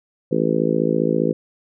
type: harmonic tone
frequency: 55 Hz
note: A1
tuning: in tune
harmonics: 3 / 4 / 5 / 6 / 7 / 8 / 9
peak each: -24 / -24 / -24 / -24 / -24 / -24 / -24 dBFS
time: 0.31-1.33 s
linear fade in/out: 10 ms
effects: none